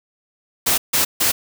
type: noise bursts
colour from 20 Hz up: white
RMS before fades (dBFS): -17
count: 3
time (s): 0.66-1.32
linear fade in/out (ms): 10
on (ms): 120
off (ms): 150
effects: none